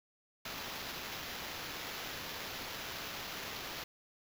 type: noise with sample-and-hold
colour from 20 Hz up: white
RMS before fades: -43 dBFS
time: 0.45-3.84 s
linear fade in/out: 5 ms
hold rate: 8820 Hz
effects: none